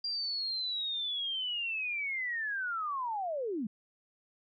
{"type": "linear sweep", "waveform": "sine", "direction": "down", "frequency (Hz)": [4788, 193.6], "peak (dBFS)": -32, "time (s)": [0.04, 3.67], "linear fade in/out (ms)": 5, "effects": []}